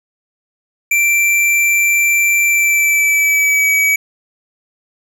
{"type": "tone with pitch glide", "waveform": "square", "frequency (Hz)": [2349, 2277], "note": ["D7", "C#7"], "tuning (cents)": [0, 46], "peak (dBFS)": -11, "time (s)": [0.91, 3.96], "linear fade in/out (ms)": 5, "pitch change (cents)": -54, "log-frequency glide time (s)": [2.46, 3.69], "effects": []}